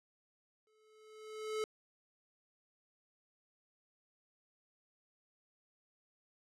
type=tone with exponential growth; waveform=square; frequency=432.6 Hz; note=A4; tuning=29 cents flat; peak=-34 dBFS; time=0.67-1.64 s; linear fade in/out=1 ms; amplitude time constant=210 ms; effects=low-pass 9000 Hz 12 dB/octave